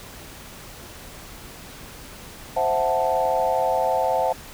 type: chord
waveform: sine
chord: F# half-diminished seventh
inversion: second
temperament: equal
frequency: 523.3 / 659.3 / 740 / 880 Hz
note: C5 / E5 / F#5 / A5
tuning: 0 / 0 / 0 / 0 cents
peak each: -24 dBFS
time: 2.56-4.33 s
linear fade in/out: 10 ms
effects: tanh soft clip ceiling -8 dBFS + pink hiss -41 dBFS RMS until 4.53 s